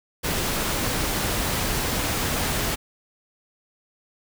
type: noise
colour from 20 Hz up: pink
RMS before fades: -25 dBFS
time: 0.23-2.76 s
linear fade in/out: 20 ms
effects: none